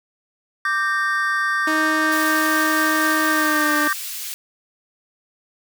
triangle chord, G minor, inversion second, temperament equal with one note detuned, 1174.7 / 1568 / 1840 Hz, D6 / G6 / Bb6, 0 / 0 / -23 cents, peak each -21 / -20 / -22 dBFS, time 0.65-3.93 s, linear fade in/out 2 ms
sawtooth tone with pitch glide, 312.8 to 299.2 Hz, D#4 to D4, +9 to +32 cents, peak -17 dBFS, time 1.67-3.88 s, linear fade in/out 5 ms, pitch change -77 cents, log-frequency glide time 3.28-3.74 s
white high-pass noise, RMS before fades -30 dBFS, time 2.12-4.34 s, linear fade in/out 0 ms, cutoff 2200 Hz, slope 12 dB/octave
effects none

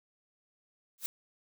blue noise with exponential growth, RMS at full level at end -29 dBFS, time 0.98-1.06 s, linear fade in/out 0 ms, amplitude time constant 16 ms, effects none

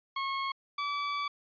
sawtooth tone pair in turn, 1089 / 1151.1 Hz, C#6 / D6, -31 / -35 cents, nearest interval minor second, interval 96 cents, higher second, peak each -27 dBFS, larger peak neither, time 0.16-0.52 / 0.78-1.28 s, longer second, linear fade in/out 5 ms, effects resampled to 11025 Hz

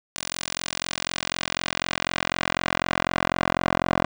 10% pulse tone with band-pass filter sweep, 44.02 Hz, F1, 14 cents sharp, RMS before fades -27 dBFS, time 0.16-4.05 s, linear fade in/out 0 ms, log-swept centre 7200 to 920 Hz, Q 0.74, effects none

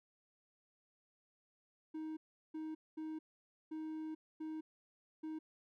triangle tone bursts at uneven times, 313.9 Hz, D#4, 15 cents sharp, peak -39 dBFS, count 6, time 1.94-2.17 / 2.54-2.75 / 2.97-3.19 / 3.71-4.15 / 4.4-4.61 / 5.23-5.39 s, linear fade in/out 10 ms, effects none

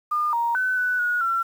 sine tone with pitch steps, 1210 / 937 / 1512 / 1491 / 1452 / 1355 Hz, D#6 / A#5 / F#6 / F#6 / F#6 / E6, -49 / +9 / +37 / +13 / -33 / +47 cents, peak -20 dBFS, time 0.11-1.43 s, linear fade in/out 10 ms, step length 220 ms, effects 8-bit

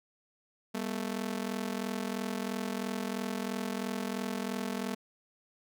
sawtooth ring-modulated tone, 220.2 Hz, A3, 2 cents sharp, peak -26 dBFS, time 0.74-4.95 s, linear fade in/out 10 ms, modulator 21.5 Hz, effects none

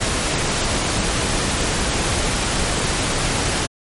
pink noise, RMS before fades -20 dBFS, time 0-3.67 s, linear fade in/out 20 ms, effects MP3 48 kbps

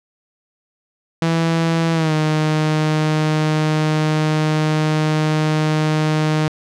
sawtooth tone with pitch glide, 164.81 to 154.66 Hz, E3 to D#3, 0 to -10 cents, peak -11 dBFS, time 1.22-6.48 s, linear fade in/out 2 ms, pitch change -110 cents, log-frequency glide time 1.93-2.13 s, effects low-pass 6000 Hz 12 dB/octave

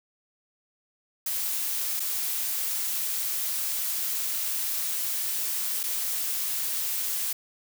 blue noise with dropouts, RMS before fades -29 dBFS, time 1.26-7.33 s, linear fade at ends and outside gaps 5 ms, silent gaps 1.997-2.001 / 5.832-5.836 s, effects none

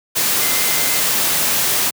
sine tone in noise, 2073 Hz, C7, 17 cents flat, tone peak -27 dBFS, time 0.4-1.01 s, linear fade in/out 20 ms, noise white, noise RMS -17 dBFS, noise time 0.15-1.91 s, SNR -13 dB, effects high-pass 100 Hz 12 dB/octave

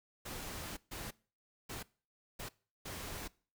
pink noise bursts at uneven times, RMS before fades -44 dBFS, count 5, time 0.25-0.77 / 0.91-1.11 / 1.69-1.83 / 2.39-2.49 / 2.85-3.28 s, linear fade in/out 10 ms, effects noise-tail reverb RT60 0.4 s tail -22 dB re dry

